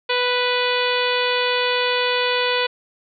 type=harmonic tone; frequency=494.1 Hz; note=B4; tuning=1 cent sharp; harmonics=1 / 2 / 3 / 4 / 5 / 6 / 7 / 8 / 9; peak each=-22 / -25 / -27 / -28 / -26 / -28 / -27 / -32 / -32 dBFS; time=0.09-2.67 s; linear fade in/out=10 ms; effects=none